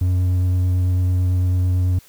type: tone with hard clipping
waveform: sine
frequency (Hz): 90.9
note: F#2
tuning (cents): -30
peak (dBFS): -16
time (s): 0.01-1.99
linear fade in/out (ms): 5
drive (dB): 3
effects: white hiss -50 dBFS RMS until 2.08 s